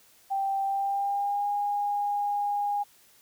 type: tone with pitch glide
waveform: sine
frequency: 784 to 817.8 Hz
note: G5 to G#5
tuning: 0 to -27 cents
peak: -25 dBFS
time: 0.3-2.84 s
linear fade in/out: 20 ms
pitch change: +73 cents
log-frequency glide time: 0.64-1.49 s
effects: white hiss -59 dBFS RMS until 3.21 s